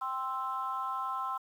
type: chord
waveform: sine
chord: C major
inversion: second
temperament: equal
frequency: 784 / 1046.5 / 1318.5 Hz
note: G5 / C6 / E6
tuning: 0 / 0 / 0 cents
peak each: -39 / -34 / -36 dBFS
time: 0.01-1.38 s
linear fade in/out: 10 ms
effects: tanh soft clip ceiling -24 dBFS + 10-bit